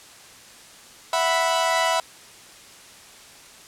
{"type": "chord", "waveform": "sawtooth", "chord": "E suspended second", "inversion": "none", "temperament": "equal", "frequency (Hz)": [659.3, 740, 987.8], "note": ["E5", "F#5", "B5"], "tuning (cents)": [0, 0, 0], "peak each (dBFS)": [-19, -23, -19], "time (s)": [1.13, 2], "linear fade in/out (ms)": 2, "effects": ["white hiss -46 dBFS RMS until 3.67 s", "low-pass 9000 Hz 12 dB/octave"]}